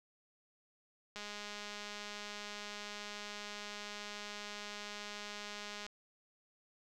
click train, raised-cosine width 0.2 ms, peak -28 dBFS, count 975, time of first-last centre 1.16-5.865 s, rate 207 Hz, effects none

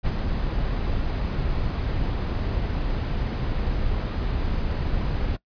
brown noise with ADSR envelope, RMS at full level -21 dBFS, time 0.03-5.37 s, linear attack 38 ms, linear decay 28 ms, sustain -4 dB, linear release 17 ms, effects noise-tail reverb RT60 0.1 s tail -20 dB re dry + resampled to 11025 Hz

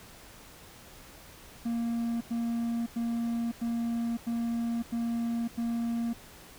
triangle tone bursts, 233.1 Hz, A#3, in tune, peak -26 dBFS, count 7, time 1.65-6.134 s, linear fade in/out 10 ms, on 560 ms, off 94 ms, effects pink hiss -51 dBFS RMS until 6.58 s

